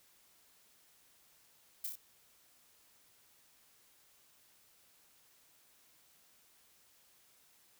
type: noise with echo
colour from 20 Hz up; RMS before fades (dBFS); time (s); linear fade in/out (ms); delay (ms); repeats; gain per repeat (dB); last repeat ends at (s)
violet; -38; 1.84-1.87; 5; 29; 3; -3; 1.957
effects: white hiss -67 dBFS RMS until 7.79 s